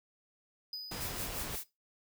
triangle tone with exponential decay, 4978 Hz, D#8, in tune, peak -35 dBFS, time 0.73-1.7 s, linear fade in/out 2 ms, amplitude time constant 210 ms
pink noise, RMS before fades -41 dBFS, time 0.91-1.56 s, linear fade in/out 5 ms
blue noise with tremolo, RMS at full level -39 dBFS, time 1-1.64 s, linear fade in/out 10 ms, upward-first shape sine, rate 5.7 Hz, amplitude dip 85%
effects noise-tail reverb RT60 0.2 s tail -17 dB re dry

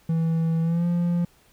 triangle tone with pitch glide, 163.6 to 173.33 Hz, E3 to F3, -13 to -13 cents, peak -18 dBFS, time 0.09-1.25 s, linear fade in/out 5 ms, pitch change +100 cents, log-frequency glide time 0.62-0.86 s, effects pink hiss -59 dBFS RMS until 1.52 s

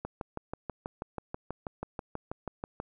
click train, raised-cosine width 1 ms, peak -21 dBFS, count 18, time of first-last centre 0.05-2.801 s, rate 6.18 Hz, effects none

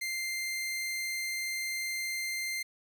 sawtooth tone, 2093 Hz, C7, in tune, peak -29 dBFS, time 0.01-2.63 s, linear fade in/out 10 ms, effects 11-bit

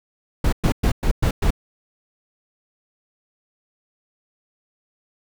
brown noise bursts, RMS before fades -17 dBFS, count 6, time 0.44-1.506 s, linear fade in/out 5 ms, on 86 ms, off 110 ms, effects none

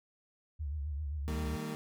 sine tone with vibrato, 73.42 Hz, D2, in tune, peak -34 dBFS, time 0.59-1.57 s, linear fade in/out 20 ms, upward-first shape triangle, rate 7.6 Hz, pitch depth 130 cents each way
30% pulse chord, Eb major, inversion none, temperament equal with one note detuned, 155.56 / 196 / 227.5 Hz, Eb3 / G3 / Bb3, 0 / 0 / -42 cents, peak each -38 / -42 / -37 dBFS, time 1.28-1.75 s, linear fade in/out 0 ms
effects none

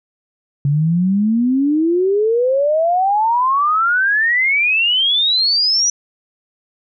sine exponential sweep, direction up, 138.59 to 5920 Hz, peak -12 dBFS, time 0.65-5.9 s, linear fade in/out 2 ms, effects none

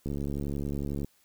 click train, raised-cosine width 3 ms, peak -21 dBFS, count 71, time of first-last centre 0.06-1.046 s, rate 71 Hz, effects white hiss -66 dBFS RMS until 1.24 s

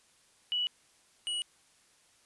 sine / square tone pair in turn, 2944 / 2925 Hz, F#7 / F#7, -9 / -21 cents, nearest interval unison, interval 12 cents, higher first, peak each -28 / -32 dBFS, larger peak first, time 0.52-0.67 / 1.27-1.42 s, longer neither, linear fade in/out 0 ms, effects white hiss -65 dBFS RMS until 2.25 s + resampled to 24000 Hz

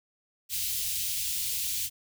white band-stop noise, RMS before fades -31 dBFS, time 0.49-1.9 s, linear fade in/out 50 ms, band 120 to 2700 Hz, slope 24 dB/octave, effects none

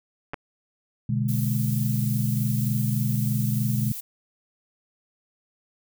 clicks, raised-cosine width 0.5 ms, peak -17 dBFS, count 2, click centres 0.335 / 0.342 s
sine chord, G# diminished, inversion first, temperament equal, 123.47 / 146.83 / 207.7 Hz, B2 / D3 / G#3, 0 / 0 / 0 cents, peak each -24 / -28 / -27 dBFS, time 1.09-3.92 s, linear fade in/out 5 ms
violet noise, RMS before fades -35 dBFS, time 1.28-4.01 s, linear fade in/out 10 ms
effects none

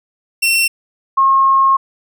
sawtooth / sine tone pair in turn, 2712 / 1079.1 Hz, E7 / C#6, +49 / -47 cents, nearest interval octave + major third, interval 1596 cents, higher first, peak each -8 dBFS, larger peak neither, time 0.42-0.68 / 1.17-1.77 s, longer second, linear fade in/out 10 ms, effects none

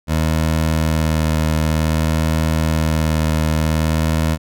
20% pulse tone with vibrato, 79 Hz, D#2, 27 cents sharp, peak -10 dBFS, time 0.07-4.38 s, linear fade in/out 50 ms, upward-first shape sine, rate 0.53 Hz, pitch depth 15 cents each way, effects none

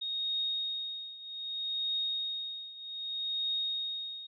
sine tone with tremolo, 3729 Hz, A#7, in tune, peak -29 dBFS, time 0.01-4.27 s, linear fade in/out 10 ms, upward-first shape triangle, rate 0.64 Hz, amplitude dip 85%, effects none

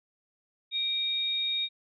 sine tone pair together, 2349 / 3729 Hz, D7 / A#7, 0 / 0 cents, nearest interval minor sixth, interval 800 cents, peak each -38 / -27 dBFS, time 0.71-1.69 s, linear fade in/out 50 ms, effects none

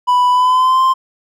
triangle tone with pitch glide, 990 to 1046.4 Hz, B5 to C6, +4 to 0 cents, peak -7 dBFS, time 0.07-0.94 s, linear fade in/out 20 ms, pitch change +96 cents, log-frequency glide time 0.3-0.83 s, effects none

